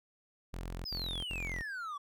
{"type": "tone bursts", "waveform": "sawtooth", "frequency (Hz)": 43.65, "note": "F1", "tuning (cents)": 0, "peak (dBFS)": -35, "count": 3, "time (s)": [0.53, 1.62], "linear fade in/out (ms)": 10, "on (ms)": 320, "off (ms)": 65}
{"type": "exponential sweep", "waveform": "triangle", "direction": "down", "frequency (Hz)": [5200, 1117], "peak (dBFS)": -36, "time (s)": [0.85, 1.98], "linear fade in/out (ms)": 10}
{"effects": []}